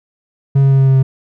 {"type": "tone with pitch steps", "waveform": "triangle", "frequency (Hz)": [137.4, 136.45, 135.51, 134.57, 133.64, 132.72], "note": ["C#3", "C#3", "C#3", "C3", "C3", "C3"], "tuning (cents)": [-15, -27, -39, 49, 37, 25], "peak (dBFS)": -5, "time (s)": [0.55, 1.03], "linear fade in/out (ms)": 10, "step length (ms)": 80, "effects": []}